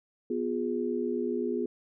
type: chord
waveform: sine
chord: F diminished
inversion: second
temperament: equal with one note detuned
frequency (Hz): 246.9 / 354.9 / 415.3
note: Cb4 / F4 / Ab4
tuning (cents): 0 / +28 / 0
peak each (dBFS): -32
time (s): 0.3-1.66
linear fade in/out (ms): 5
effects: none